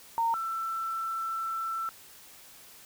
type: tone pair in turn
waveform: sine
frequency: 919 / 1335.8 Hz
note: A#5 / E6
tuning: -25 / +23 cents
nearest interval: tritone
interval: 648 cents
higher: second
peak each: -24 / -30 dBFS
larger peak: first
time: 0.18-0.34 / 0.34-1.89 s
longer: second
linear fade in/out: 0 ms
effects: white hiss -52 dBFS RMS until 2.85 s